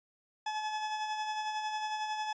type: tone with tremolo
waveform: 40% pulse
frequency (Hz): 857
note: A5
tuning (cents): -46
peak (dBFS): -31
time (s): 0.46-2.33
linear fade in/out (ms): 5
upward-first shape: sine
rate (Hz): 11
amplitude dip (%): 40
effects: resampled to 16000 Hz